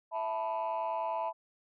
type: chord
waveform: sine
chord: E suspended fourth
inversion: none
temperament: just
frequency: 659.3 / 879 / 988.9 Hz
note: E5 / A5 / B5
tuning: 0 / -2 / +2 cents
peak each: -34 dBFS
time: 0.11-1.33 s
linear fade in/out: 50 ms
effects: tanh soft clip ceiling -27 dBFS